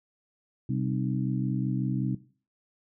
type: harmonic tone with a mistuned harmonic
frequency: 65.41 Hz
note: C2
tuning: in tune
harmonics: 2 / 3 / 4 / 5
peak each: -28 / -32 / -34 / -36 dBFS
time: 0.69-2.15 s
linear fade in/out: 5 ms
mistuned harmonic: 5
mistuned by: -95 cents
effects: noise-tail reverb RT60 0.4 s tail -17 dB re dry